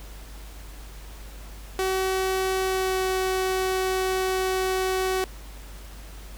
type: tone with pitch glide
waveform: sawtooth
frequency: 378.3 to 375.7 Hz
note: F#4 to F#4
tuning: +38 to +26 cents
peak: -19 dBFS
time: 1.79-5.24 s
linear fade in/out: 0 ms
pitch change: -12 cents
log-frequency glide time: 2.6-3.02 s
effects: added 50 Hz sine -39 dBFS peak until 6.37 s + pink hiss -47 dBFS RMS until 6.37 s